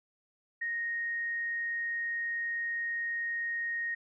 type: tone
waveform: sine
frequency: 1864.7 Hz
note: A#6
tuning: in tune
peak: -31 dBFS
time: 0.61-3.95 s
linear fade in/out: 10 ms
effects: none